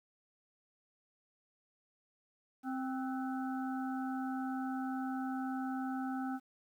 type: harmonic tone with a mistuned harmonic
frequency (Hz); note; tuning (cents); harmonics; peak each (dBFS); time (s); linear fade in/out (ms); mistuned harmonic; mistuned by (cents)
261.6; C4; 0; 1 / 3 / 5 / 6; -36 / -42 / -48 / -49; 2.63-6.4; 50; 6; -83
effects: 11-bit